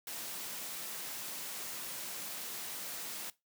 white high-pass noise, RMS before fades -42 dBFS, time 0.07-3.3 s, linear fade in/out 2 ms, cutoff 130 Hz, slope 24 dB/octave, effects noise-tail reverb RT60 0.2 s tail -19 dB re dry

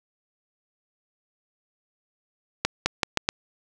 accelerating click train, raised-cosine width 0.2 ms, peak -3 dBFS, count 5, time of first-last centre 2.65-3.289 s, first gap 210 ms, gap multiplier 0.82, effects none

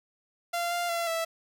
sawtooth tone with pitch steps, 690 / 697 / 680 / 659 Hz, F5 / F5 / F5 / E5, -21 / -4 / -46 / -1 cents, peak -24 dBFS, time 0.53-1.25 s, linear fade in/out 10 ms, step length 180 ms, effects none

